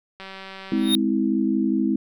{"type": "click train", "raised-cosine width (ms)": 0.3, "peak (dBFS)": -22, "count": 143, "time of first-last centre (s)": [0.2, 0.94], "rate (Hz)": 192}
{"type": "chord", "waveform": "sine", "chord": "Ab augmented", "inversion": "none", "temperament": "just", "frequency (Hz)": [207.7, 259.6, 324.5], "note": ["Ab3", "C4", "E4"], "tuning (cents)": [0, -13, -27], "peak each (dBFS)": -23, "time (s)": [0.72, 1.96], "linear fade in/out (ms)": 2}
{"type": "tone with exponential growth", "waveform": "square", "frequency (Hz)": 3700, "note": "A#7", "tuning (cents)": -14, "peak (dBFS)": -15, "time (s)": [0.77, 0.95], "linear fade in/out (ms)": 0, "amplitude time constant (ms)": 38}
{"effects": []}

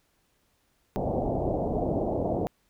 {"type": "low-pass noise", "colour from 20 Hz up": "white", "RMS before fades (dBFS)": -28, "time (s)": [0.96, 2.47], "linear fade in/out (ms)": 0, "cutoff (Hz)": 740, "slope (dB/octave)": 48, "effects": ["pink hiss -70 dBFS RMS until 2.69 s"]}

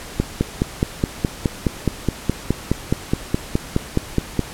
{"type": "click train", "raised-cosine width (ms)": 3, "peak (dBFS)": -3, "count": 21, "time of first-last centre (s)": [0.2, 4.393], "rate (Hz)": 4.77, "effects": ["pink hiss -35 dBFS RMS until 4.53 s", "low-pass 12000 Hz 12 dB/octave"]}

